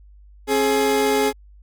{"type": "tone pair together", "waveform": "30% pulse", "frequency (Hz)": [269.1, 421.2], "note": ["C4", "G#4"], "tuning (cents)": [49, 24], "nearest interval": "minor sixth", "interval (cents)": 775, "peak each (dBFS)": [-20, -15], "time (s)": [0.47, 1.33], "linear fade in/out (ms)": 50, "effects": ["added 50 Hz sine -44 dBFS peak until 1.62 s"]}